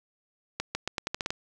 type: accelerating click train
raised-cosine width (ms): 0.2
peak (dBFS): -12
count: 9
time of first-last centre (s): 0.6-1.305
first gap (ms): 150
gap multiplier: 0.84
effects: none